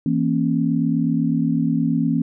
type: chord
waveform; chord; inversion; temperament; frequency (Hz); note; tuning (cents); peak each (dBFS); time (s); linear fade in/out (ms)
sine; A# diminished; second; equal with one note detuned; 164.81 / 233.1 / 272.6; E3 / A#3 / C#4; 0 / 0 / -29; -21; 0.06-2.22; 2
effects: none